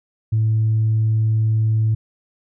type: tone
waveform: sine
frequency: 110 Hz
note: A2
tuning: in tune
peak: -13 dBFS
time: 0.32-1.95 s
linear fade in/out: 10 ms
effects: tanh soft clip ceiling -11 dBFS